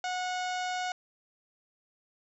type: harmonic tone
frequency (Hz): 731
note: F#5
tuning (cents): -21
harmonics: 1 / 2 / 3 / 4 / 5 / 6 / 7 / 8 / 9 / 10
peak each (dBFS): -32 / -38 / -42 / -44 / -46 / -48 / -49 / -50 / -51 / -52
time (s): 0.04-0.92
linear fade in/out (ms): 2
effects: none

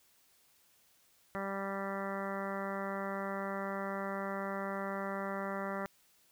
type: harmonic tone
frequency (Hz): 196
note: G3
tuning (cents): 0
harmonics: 1 / 2 / 3 / 4 / 5 / 6 / 7 / 8 / 9 / 10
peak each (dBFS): -41 / -44 / -41 / -46 / -46 / -45 / -45 / -53 / -48 / -49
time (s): 1.35-5.86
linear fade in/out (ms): 0
effects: white hiss -68 dBFS RMS until 6.31 s

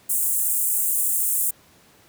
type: high-pass noise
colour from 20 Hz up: pink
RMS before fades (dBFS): -22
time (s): 0.09-1.51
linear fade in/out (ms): 10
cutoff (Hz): 7900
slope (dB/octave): 48
effects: pink hiss -54 dBFS RMS until 2.08 s + high-pass 80 Hz 12 dB/octave

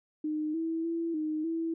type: tone with pitch steps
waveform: sine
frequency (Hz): 306.4 / 326.3 / 333.3 / 309.2 / 328.5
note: D#4 / E4 / E4 / D#4 / E4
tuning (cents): -27 / -18 / +19 / -11 / -6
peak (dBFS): -29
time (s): 0.24-1.74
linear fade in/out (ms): 5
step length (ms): 300
effects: none

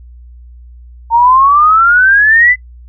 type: exponential sweep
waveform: sine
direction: up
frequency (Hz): 908 to 2030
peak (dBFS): -4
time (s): 1.1-2.56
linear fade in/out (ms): 50
effects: noise-tail reverb RT60 0.1 s tail -23 dB re dry + added 60 Hz sine -32 dBFS peak until 2.88 s

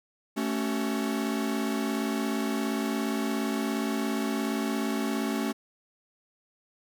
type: chord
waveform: 45% pulse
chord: F# minor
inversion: first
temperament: equal with one note detuned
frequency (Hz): 220 / 277.2 / 378.4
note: A3 / C#4 / F#4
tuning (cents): 0 / 0 / +39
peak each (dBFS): -30 / -31 / -35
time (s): 0.36-5.53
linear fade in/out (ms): 20
effects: none

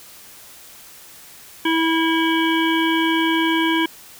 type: harmonic tone with a mistuned harmonic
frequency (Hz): 325.6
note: E4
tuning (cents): -21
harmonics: 1 / 3 / 5 / 7 / 9 / 10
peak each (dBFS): -18 / -23 / -25 / -26 / -28 / -28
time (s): 1.65-3.86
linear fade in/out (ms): 5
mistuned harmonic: 9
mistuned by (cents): +22
effects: white hiss -43 dBFS RMS until 4.19 s

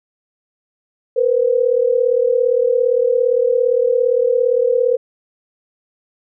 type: tone pair together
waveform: sine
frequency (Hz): 471.6 / 509.1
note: A#4 / C5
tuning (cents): +20 / -47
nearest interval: minor second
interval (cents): 133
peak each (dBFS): -15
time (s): 1.16-4.97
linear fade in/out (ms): 10
effects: none

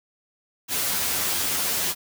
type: noise with comb filter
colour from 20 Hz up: white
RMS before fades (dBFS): -25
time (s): 0.68-1.95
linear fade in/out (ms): 50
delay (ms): 11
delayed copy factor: +0.95
effects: none

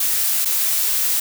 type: noise with dropouts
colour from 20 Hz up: blue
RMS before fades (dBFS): -19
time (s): 0-1.2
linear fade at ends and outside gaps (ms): 5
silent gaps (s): 0.449-0.455
effects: none

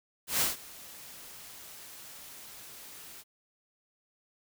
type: noise with ADSR envelope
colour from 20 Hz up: white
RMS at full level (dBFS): -26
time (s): 0.27-3.24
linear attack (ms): 140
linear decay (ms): 150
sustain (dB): -22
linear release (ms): 40
effects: none

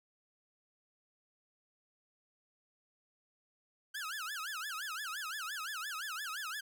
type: tone with vibrato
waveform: sawtooth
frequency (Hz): 1477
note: F#6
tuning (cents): -3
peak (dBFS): -35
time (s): 3.94-6.61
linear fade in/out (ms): 10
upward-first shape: sine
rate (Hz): 5.8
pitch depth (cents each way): 290
effects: none

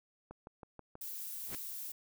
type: click train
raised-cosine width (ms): 1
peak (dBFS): -34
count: 5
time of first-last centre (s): 0.31-0.954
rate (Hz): 6.21
type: noise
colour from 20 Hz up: violet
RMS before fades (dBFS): -43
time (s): 1.01-1.92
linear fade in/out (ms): 5
type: noise with exponential growth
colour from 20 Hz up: pink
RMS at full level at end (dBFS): -40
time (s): 1.42-1.55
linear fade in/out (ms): 0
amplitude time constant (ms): 28
effects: none

